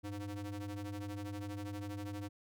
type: ring-modulated tone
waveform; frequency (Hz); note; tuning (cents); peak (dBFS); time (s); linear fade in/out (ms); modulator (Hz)
square; 103.6; G#2; -4; -38; 0.03-2.29; 20; 201
effects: none